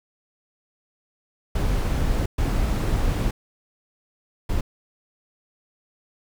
brown noise bursts at uneven times, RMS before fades -22 dBFS, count 3, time 1.55-2.26 / 2.38-3.31 / 4.49-4.61 s, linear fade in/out 5 ms, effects none

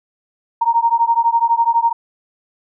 sine beating tone pair, 923 / 935 Hz, A#5 / A#5, -17 / +5 cents, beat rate 12 Hz, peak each -15 dBFS, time 0.61-1.93 s, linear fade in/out 10 ms, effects none

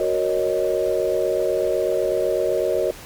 sine chord, D# minor seventh, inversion first, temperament equal, 370 / 466.2 / 554.4 / 622.3 Hz, F#4 / A#4 / C#5 / D#5, 0 / 0 / 0 / 0 cents, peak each -24 dBFS, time 0-2.91 s, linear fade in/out 2 ms, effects pink hiss -40 dBFS RMS until 3.05 s + Opus 48 kbps

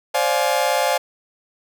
40% pulse chord, D half-diminished seventh, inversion third, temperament just, 528.6 / 587.3 / 704.8 / 845.8 Hz, C5 / D5 / F5 / Ab5, +18 / 0 / +16 / +31 cents, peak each -22 dBFS, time 0.14-0.98 s, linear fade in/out 10 ms, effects none

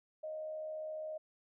sine tone with frequency modulation, 622.3 Hz, D#5, in tune, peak -39 dBFS, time 0.23-1.18 s, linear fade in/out 10 ms, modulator 74.6 Hz, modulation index 0.23, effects none

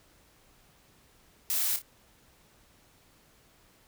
blue noise with echo, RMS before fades -29 dBFS, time 1.5-1.76 s, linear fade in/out 0 ms, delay 29 ms, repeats 2, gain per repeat -9 dB, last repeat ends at 1.818 s, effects pink hiss -62 dBFS RMS until 3.87 s

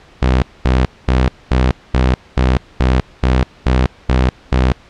sawtooth tone bursts, 63.6 Hz, C2, 48 cents flat, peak -6 dBFS, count 11, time 0.22-4.72 s, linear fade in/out 0 ms, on 200 ms, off 230 ms, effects pink hiss -44 dBFS RMS until 4.89 s + low-pass 4000 Hz 12 dB/octave

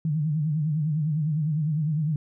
sine tone with vibrato, 153.3 Hz, D#3, 25 cents flat, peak -22 dBFS, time 0.05-2.16 s, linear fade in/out 2 ms, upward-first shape sine, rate 9.9 Hz, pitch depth 100 cents each way, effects none

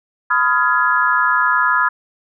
sine chord, F half-diminished seventh, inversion second, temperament just, 1005.8 / 1257.2 / 1396.9 / 1676.3 Hz, Cb6 / Eb6 / F6 / Ab6, +31 / +18 / 0 / +16 cents, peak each -18 dBFS, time 0.3-1.89 s, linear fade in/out 10 ms, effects none

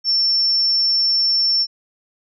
sine tone, 5410 Hz, E8, 44 cents sharp, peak -14 dBFS, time 0.04-1.67 s, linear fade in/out 50 ms, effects none

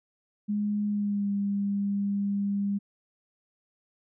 sine tone with pitch glide, 207.4 to 200.7 Hz, G#3 to G3, -2 to +41 cents, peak -25 dBFS, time 0.48-2.79 s, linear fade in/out 20 ms, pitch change -57 cents, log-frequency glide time 0.87-1.31 s, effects none

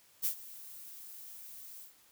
violet noise with ADSR envelope, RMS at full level -30 dBFS, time 0.22-1.94 s, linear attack 32 ms, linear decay 92 ms, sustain -19 dB, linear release 130 ms, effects white hiss -64 dBFS RMS until 2.11 s

